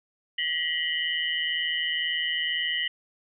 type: tone cluster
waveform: sine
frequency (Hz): 1922 / 2044 / 2911 / 3073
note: B6 / C7 / F#7 / G7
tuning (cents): -48 / -41 / -29 / -35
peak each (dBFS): -29 / -36 / -30 / -31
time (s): 0.38-2.88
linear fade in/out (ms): 5
effects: none